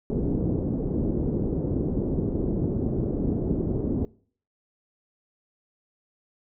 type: low-pass noise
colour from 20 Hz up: white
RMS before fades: -26 dBFS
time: 0.1-4.05 s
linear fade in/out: 0 ms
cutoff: 370 Hz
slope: 24 dB/octave
effects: noise-tail reverb RT60 0.5 s tail -23 dB re dry